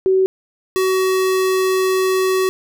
sine / square tone pair in turn, 378.7 / 376.3 Hz, F#4 / F#4, +40 / +29 cents, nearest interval unison, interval 11 cents, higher first, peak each -11 / -15 dBFS, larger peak first, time 0.06-0.26 / 0.76-2.49 s, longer second, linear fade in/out 0 ms, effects none

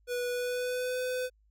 square tone with pitch glide, 489.8 to 504.7 Hz, B4 to B4, -14 to +38 cents, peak -31 dBFS, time 0.07-1.3 s, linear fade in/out 50 ms, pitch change +52 cents, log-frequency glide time 0.29-1 s, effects added 52 Hz sine -63 dBFS peak until 1.5 s

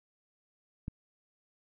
click, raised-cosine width 5 ms, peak -24 dBFS, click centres 0.881 s, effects none

